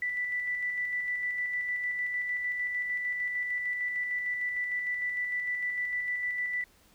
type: tone with tremolo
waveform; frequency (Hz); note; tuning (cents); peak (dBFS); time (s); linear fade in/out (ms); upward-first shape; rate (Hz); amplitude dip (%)
sine; 1975.5; B6; 0; -28; 0.02-6.64; 2; square; 6.6; 30
effects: pink hiss -62 dBFS RMS until 6.94 s